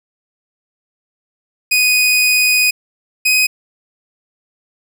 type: tone pair in turn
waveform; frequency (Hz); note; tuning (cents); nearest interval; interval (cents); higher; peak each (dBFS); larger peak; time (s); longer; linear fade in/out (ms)
sawtooth; 2489 / 2509; D#7 / D#7; 0 / +14; unison; 14; second; -7 / -7; neither; 1.71-2.71 / 3.25-3.47; first; 10
effects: none